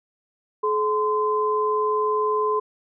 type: tone pair together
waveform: sine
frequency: 427 / 1030 Hz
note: G#4 / C6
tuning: +48 / -28 cents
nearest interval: octave + minor third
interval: 1524 cents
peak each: -22 dBFS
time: 0.63-2.6 s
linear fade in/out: 10 ms
effects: none